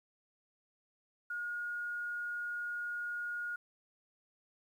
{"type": "tone", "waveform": "sine", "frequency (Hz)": 1434, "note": "F6", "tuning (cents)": 45, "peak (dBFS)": -36, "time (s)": [1.3, 3.56], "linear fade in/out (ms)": 5, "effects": ["11-bit"]}